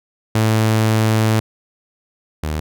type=tone pair in turn; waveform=sawtooth; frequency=110 / 76.86 Hz; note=A2 / D#2; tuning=0 / -21 cents; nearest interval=tritone; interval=621 cents; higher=first; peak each=-9 / -16 dBFS; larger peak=first; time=0.35-1.4 / 2.43-2.6 s; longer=first; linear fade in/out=5 ms; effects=none